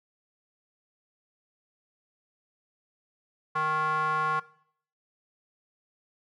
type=tone with band-pass filter; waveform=square; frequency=155.56 Hz; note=D#3; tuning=in tune; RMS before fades=-28 dBFS; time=3.55-4.4 s; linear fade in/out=10 ms; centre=1200 Hz; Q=6.6; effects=noise-tail reverb RT60 0.6 s tail -19 dB re dry